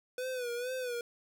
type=tone with vibrato; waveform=square; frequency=495.5 Hz; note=B4; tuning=6 cents sharp; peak=-35 dBFS; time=0.18-1.01 s; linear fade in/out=2 ms; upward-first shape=sine; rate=2.2 Hz; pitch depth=76 cents each way; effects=none